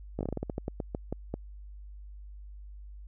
slowing click train, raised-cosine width 2 ms, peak -19 dBFS, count 15, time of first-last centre 0.19-1.34 s, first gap 18 ms, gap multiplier 1.21, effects added 50 Hz sine -43 dBFS peak until 3.07 s

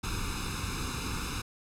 pink noise with comb filter, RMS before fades -34 dBFS, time 0.03-1.42 s, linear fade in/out 10 ms, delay 0.78 ms, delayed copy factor +0.95, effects low-pass 10000 Hz 12 dB/octave

